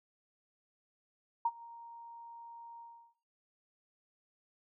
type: tone with ADSR envelope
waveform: sine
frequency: 932.3 Hz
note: A#5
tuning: in tune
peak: -25 dBFS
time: 1.45-3.15 s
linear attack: 6 ms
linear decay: 44 ms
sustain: -22 dB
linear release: 350 ms
effects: noise-tail reverb RT60 1.0 s tail -23 dB re dry